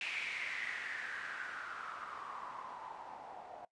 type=noise with low-pass filter sweep; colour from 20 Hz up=blue; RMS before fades=-44 dBFS; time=0.01-3.65 s; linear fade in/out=2 ms; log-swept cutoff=2500 to 710 Hz; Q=5.9; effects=noise-tail reverb RT60 0.1 s tail -19 dB re dry + resampled to 22050 Hz